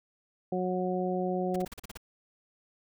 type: harmonic tone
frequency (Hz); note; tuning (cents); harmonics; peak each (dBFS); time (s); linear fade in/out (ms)
182.9; F#3; -20; 1 / 2 / 3 / 4; -32 / -32 / -35 / -35; 0.52-1.65; 5
type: noise bursts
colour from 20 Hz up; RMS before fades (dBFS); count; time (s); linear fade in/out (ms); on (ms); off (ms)
pink; -42; 8; 1.54-1.974; 5; 21; 38
effects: none